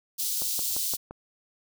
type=high-pass noise; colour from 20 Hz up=white; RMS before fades=-29 dBFS; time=0.18-0.97 s; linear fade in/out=20 ms; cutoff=3800 Hz; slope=24 dB/octave
type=click train; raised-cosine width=1 ms; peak=-24 dBFS; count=5; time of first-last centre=0.42-1.11 s; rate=5.8 Hz
effects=none